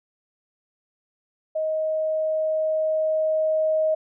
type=tone with level ramp; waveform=sine; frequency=628 Hz; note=D#5; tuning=16 cents sharp; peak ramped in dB=-22 to -18 dBFS; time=1.55-3.95 s; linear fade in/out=10 ms; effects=none